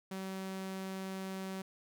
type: tone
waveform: sawtooth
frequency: 190.6 Hz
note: G3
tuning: 48 cents flat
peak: -35 dBFS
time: 0.11-1.62 s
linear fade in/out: 5 ms
effects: none